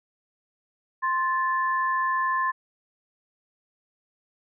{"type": "tone pair together", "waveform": "sine", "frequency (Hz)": [1049, 1747], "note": ["C6", "A6"], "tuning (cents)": [4, -13], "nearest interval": "major sixth", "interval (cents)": 883, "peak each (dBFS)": [-23, -28], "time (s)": [1.02, 2.52], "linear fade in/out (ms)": 20, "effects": []}